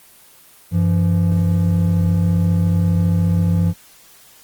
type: tone pair together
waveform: triangle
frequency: 95.47 / 170.1 Hz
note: G2 / F3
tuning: -45 / -45 cents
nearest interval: minor seventh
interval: 1000 cents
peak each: -14 dBFS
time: 0.71-3.74 s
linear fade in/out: 50 ms
effects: white hiss -47 dBFS RMS until 4.43 s + Opus 24 kbps